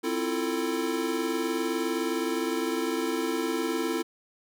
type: chord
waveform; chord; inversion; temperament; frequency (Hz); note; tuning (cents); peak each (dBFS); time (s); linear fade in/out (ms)
square; F major seventh; second; equal with one note detuned; 261.6 / 329.6 / 349.2 / 445.1; C4 / E4 / F4 / A4; 0 / 0 / 0 / +20; -34 / -31 / -35 / -33; 0.03-4.03; 20
effects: none